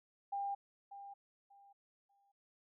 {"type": "tone with echo", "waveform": "sine", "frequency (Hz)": 799, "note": "G5", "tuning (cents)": 33, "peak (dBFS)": -36, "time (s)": [0.32, 0.55], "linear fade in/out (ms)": 10, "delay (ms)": 590, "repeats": 3, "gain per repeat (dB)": -12, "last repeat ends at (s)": 2.32, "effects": []}